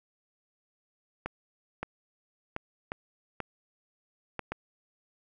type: clicks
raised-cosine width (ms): 0.5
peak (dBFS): -18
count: 7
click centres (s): 1.26 / 1.83 / 2.564 / 2.919 / 3.403 / 4.393 / 4.52
effects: none